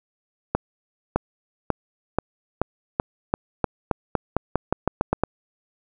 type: accelerating click train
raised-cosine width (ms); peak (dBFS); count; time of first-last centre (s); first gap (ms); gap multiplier
1; -5; 17; 0.55-5.236; 610; 0.89
effects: none

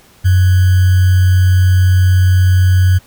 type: tone with sample-and-hold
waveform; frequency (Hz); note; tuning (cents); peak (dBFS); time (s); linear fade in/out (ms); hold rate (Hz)
sine; 92; F#2; -9; -6; 0.24-2.99; 20; 1575
effects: pink hiss -46 dBFS RMS until 3.06 s

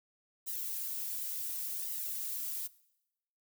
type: noise with flanger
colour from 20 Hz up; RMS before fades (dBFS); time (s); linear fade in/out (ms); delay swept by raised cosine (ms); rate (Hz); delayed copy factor
violet; -38; 0.46-2.68; 20; 1 to 4.5; 0.69; +0.75
effects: noise-tail reverb RT60 0.9 s tail -21 dB re dry

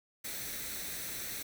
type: noise with comb filter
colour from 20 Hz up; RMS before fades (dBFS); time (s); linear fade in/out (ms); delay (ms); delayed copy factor
white; -40; 0.24-1.43; 10; 0.5; +0.55
effects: none

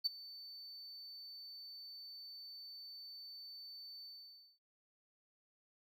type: tone with ADSR envelope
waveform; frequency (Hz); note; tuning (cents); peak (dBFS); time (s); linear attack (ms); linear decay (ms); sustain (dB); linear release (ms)
triangle; 4530; C#8; +37; -27; 0.04-4.59; 22; 16; -21; 560
effects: tanh soft clip ceiling -25 dBFS

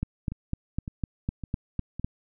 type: two click trains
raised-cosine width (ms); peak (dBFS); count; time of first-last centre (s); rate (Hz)
5; -15 / -22; 9 / 4; 0.03-2.045 / 0.32-1.996; 3.97 / 1.79
effects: none

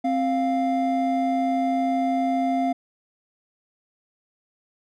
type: tone pair together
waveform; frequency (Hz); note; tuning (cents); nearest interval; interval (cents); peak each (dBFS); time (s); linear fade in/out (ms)
triangle; 263.7 / 698.5; C4 / F5; +14 / 0; octave + perfect fourth; 1686; -21 / -21; 0.04-2.73; 10
effects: none

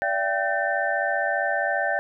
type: tone cluster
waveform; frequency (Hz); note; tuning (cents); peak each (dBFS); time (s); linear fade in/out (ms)
sine; 583 / 678 / 781 / 1543 / 1792; D5 / E5 / G5 / G6 / A6; -13 / +49 / -7 / -28 / +31; -28; 0.02-1.99; 0
effects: none

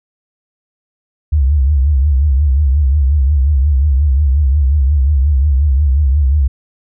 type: tone with vibrato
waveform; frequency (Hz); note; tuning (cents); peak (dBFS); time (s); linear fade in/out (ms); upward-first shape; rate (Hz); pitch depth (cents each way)
sine; 70.2; C#2; +22; -8; 1.32-6.48; 10; triangle; 5.6; 180
effects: none

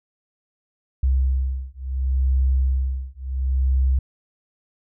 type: beating tone pair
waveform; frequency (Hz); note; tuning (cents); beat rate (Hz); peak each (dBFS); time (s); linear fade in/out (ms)
sine; 65.2 / 65.91; C2 / C2; -5 / +13; 0.71; -21; 1.03-3.99; 5
effects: none

